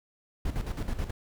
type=noise with tremolo; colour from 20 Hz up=brown; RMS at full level=-30 dBFS; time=0.45-1.11 s; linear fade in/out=5 ms; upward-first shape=square; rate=9.3 Hz; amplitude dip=65%; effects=none